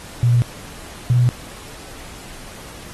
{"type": "tone pair in turn", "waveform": "sine", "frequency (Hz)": [120.2, 122.51], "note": ["B2", "B2"], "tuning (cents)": [-46, -14], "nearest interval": "unison", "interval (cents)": 32, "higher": "second", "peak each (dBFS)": -11, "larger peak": "neither", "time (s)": [[0.23, 0.42], [1.1, 1.29]], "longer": "neither", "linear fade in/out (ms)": 0, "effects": ["pink hiss -38 dBFS RMS until 2.93 s", "AAC 32 kbps"]}